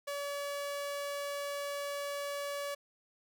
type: tone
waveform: sawtooth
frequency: 570 Hz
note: C#5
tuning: 48 cents sharp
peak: -32 dBFS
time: 0.07-2.75 s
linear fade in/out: 10 ms
effects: none